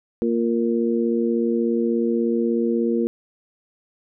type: harmonic tone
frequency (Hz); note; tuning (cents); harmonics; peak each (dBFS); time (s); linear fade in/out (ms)
116.54; A#2; 0; 2 / 3 / 4; -21 / -23 / -24; 0.22-3.07; 0
effects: none